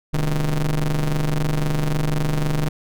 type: ring-modulated tone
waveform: 45% pulse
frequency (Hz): 69.9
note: C#2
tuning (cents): +15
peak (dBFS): -15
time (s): 0.13-2.69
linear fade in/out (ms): 10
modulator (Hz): 81.8
effects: none